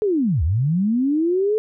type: linear two-way sweep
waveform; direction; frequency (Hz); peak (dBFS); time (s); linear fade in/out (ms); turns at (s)
sine; down then up; 440 to 69.3 to 440; -16; 0.02-1.58; 0; 0.43
effects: none